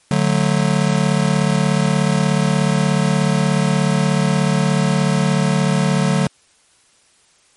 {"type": "chord", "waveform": "square", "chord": "D major", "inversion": "none", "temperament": "just", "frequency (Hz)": [146.83, 183.54, 220.2], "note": ["D3", "F#3", "A3"], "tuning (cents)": [0, -14, 2], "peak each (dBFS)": [-18, -18, -22], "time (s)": [0.11, 6.27], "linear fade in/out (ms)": 2, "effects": ["white hiss -55 dBFS RMS until 7.56 s", "MP3 48 kbps"]}